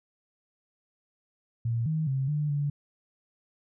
sine tone with pitch steps, 116.3 / 157.5 / 134 / 149.1 / 144.3 Hz, A#2 / D#3 / C3 / D3 / D3, -4 / +21 / +42 / +27 / -30 cents, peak -25 dBFS, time 1.65-2.7 s, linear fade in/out 5 ms, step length 210 ms, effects none

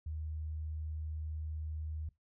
sine tone, 77.7 Hz, D#2, 2 cents flat, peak -37 dBFS, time 0.06-2.09 s, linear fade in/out 5 ms, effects noise-tail reverb RT60 0.2 s tail -21 dB re dry

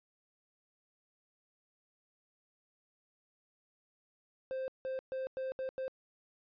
triangle tone bursts at uneven times, 524 Hz, C5, 2 cents sharp, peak -33 dBFS, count 6, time 4.51-4.68 / 4.85-4.99 / 5.12-5.27 / 5.37-5.52 / 5.59-5.69 / 5.78-5.88 s, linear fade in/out 0 ms, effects resampled to 11025 Hz

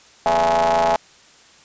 40% pulse ring-modulated tone, 85.2 Hz, F2, 42 cents flat, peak -11 dBFS, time 0.26-0.96 s, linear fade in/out 0 ms, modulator 754 Hz, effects white hiss -49 dBFS RMS until 1.64 s + resampled to 16000 Hz

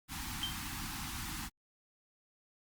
pink band-stop noise, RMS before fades -41 dBFS, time 0.08-1.5 s, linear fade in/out 50 ms, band 330 to 760 Hz, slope 96 dB/octave
sine tone with exponential decay, 3136 Hz, G7, in tune, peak -30 dBFS, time 0.43-0.61 s, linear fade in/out 1 ms, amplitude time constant 39 ms
effects Opus 48 kbps

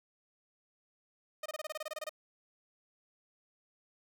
sawtooth tone bursts, 616 Hz, D#5, 17 cents flat, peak -33 dBFS, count 13, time 1.43-2.094 s, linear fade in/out 5 ms, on 28 ms, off 25 ms, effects none

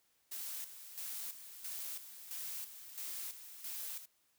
blue noise with tremolo, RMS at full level -43 dBFS, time 0.31-4.06 s, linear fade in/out 10 ms, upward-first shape square, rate 1.5 Hz, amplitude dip 65%, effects white hiss -75 dBFS RMS until 4.38 s

